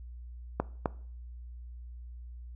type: clicks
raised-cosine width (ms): 1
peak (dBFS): -13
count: 2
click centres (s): 0.6 / 0.858
effects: noise-tail reverb RT60 0.5 s tail -20 dB re dry + added 60 Hz sine -42 dBFS peak until 2.55 s